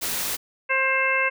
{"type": "noise", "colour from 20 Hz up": "white", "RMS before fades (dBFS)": -27, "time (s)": [0.01, 0.37], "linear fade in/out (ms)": 20}
{"type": "harmonic tone", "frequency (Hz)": 530, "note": "C5", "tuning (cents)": 22, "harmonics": [1, 2, 3, 4, 5], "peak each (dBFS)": [-28, -27, -25, -24, -25], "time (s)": [0.69, 1.3], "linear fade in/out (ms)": 20}
{"effects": []}